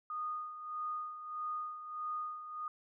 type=tone with tremolo; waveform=sine; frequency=1232 Hz; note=D#6; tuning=17 cents flat; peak=-35 dBFS; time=0.1-2.68 s; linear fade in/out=2 ms; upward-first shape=sine; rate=1.6 Hz; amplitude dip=65%; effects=none